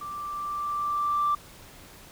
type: tone with level ramp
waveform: sine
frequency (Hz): 1174.7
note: D6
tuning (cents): 0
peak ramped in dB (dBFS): -34 to -20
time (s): 0.01-1.35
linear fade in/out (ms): 5
effects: tanh soft clip ceiling -17 dBFS + pink hiss -49 dBFS RMS until 2.11 s